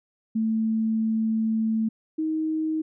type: tone pair in turn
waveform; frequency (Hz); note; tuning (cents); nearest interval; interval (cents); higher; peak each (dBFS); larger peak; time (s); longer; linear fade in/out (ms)
sine; 221.6 / 314.8; A3 / D#4; +13 / +20; tritone; 607; second; -21 / -23; first; 0.35-1.89 / 2.18-2.82; first; 10
effects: none